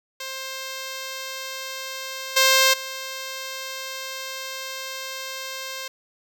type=tone with level steps; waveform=5% pulse; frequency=528 Hz; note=C5; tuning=16 cents sharp; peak=-19 / -3 / -19 dBFS; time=0.2-5.88 s; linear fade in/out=5 ms; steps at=2.36 / 2.73 s; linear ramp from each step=10 ms; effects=none